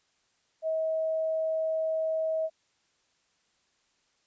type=tone; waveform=sine; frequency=639 Hz; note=D#5; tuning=46 cents sharp; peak=-26 dBFS; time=0.62-2.5 s; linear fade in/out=50 ms; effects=white hiss -71 dBFS RMS until 4.26 s + resampled to 16000 Hz